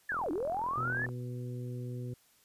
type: linear two-way sweep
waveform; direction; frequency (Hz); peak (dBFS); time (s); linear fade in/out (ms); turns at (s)
sine; down then up; 1788 to 277.2 to 1788; -31; 0.09-1.06; 5; 0.31
type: click train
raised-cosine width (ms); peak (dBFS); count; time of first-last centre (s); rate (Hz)
1; -30; 42; 0.12-1.089; 42.3
type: harmonic tone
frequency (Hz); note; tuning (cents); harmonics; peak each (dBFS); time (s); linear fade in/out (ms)
123.47; B2; 0; 1 / 2 / 3 / 4; -37 / -45 / -47 / -51; 0.77-2.14; 5
effects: white hiss -66 dBFS RMS until 2.44 s + resampled to 32000 Hz